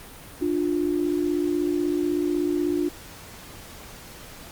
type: tone pair together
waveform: sine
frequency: 297 / 353.2 Hz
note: D4 / F4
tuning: +20 / +20 cents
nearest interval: minor third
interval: 300 cents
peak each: -24 dBFS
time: 0.41-2.89 s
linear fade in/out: 10 ms
effects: pink hiss -43 dBFS RMS until 4.51 s + Opus 32 kbps